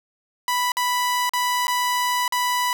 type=tone with dropouts; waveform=sawtooth; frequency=987.8 Hz; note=B5; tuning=in tune; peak=-16 dBFS; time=0.48-2.73 s; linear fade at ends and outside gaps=1 ms; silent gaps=0.719-0.769 / 1.294-1.335 / 1.67-1.68 / 2.279-2.323 s; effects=none